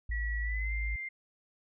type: tone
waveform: sine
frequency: 55 Hz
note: A1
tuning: in tune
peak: -31 dBFS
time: 0.09-0.96 s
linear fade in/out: 5 ms
type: tone with pitch glide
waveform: sine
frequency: 1935 to 2098 Hz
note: B6 to C7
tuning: -36 to +4 cents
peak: -36 dBFS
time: 0.11-1.09 s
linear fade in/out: 10 ms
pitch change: +140 cents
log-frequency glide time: 0.42-0.73 s
effects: none